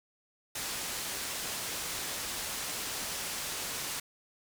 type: low-pass noise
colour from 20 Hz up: white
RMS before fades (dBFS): -37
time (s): 0.55-4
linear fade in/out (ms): 5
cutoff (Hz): 10000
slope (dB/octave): 12
effects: none